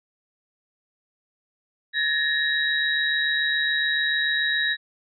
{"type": "tone cluster", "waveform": "sine", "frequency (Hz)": [1707, 1854, 3832], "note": ["G#6", "A#6", "A#7"], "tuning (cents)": [47, -10, 47], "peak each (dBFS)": -25, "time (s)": [1.93, 4.77], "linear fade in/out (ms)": 50, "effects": []}